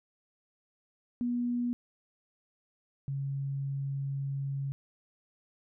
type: tone pair in turn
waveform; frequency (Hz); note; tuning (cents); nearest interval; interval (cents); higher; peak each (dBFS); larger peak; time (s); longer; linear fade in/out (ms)
sine; 242.2 / 138.04; B3 / C#3; -34 / -7; minor seventh; 973; first; -28 / -31; first; 1.21-1.73 / 3.08-4.72; second; 0
effects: none